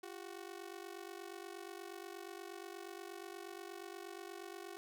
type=ring-modulated tone; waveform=sawtooth; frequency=370.6 Hz; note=F#4; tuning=3 cents sharp; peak=-40 dBFS; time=0.03-4.77 s; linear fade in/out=0 ms; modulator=24.2 Hz; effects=none